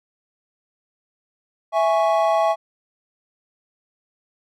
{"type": "chord", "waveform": "triangle", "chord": "C# minor", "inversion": "first", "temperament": "equal", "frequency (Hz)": [659.3, 830.6, 1108.7], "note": ["E5", "G#5", "C#6"], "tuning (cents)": [0, 0, 0], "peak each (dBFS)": [-16, -19, -22], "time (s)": [1.72, 2.56], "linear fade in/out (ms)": 50, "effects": []}